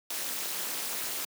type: noise with amplitude modulation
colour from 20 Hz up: white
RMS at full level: -30 dBFS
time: 0.1-1.25 s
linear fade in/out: 5 ms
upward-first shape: sine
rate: 243 Hz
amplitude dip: 100%
effects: high-pass 200 Hz 12 dB/octave